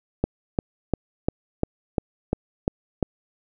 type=click train; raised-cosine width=2 ms; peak=-7 dBFS; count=9; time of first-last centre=0.24-3.027 s; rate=2.87 Hz; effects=none